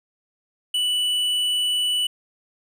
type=tone with tanh clipping; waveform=sine; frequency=2965 Hz; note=F#7; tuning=3 cents sharp; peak=-21 dBFS; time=0.74-2.07 s; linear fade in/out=5 ms; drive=9 dB; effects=none